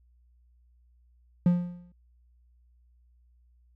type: tone with exponential decay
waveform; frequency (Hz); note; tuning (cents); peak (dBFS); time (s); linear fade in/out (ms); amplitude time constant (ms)
triangle; 176; F3; +14; -14; 1.46-1.92; 2; 100
effects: added 60 Hz sine -59 dBFS peak until 3.75 s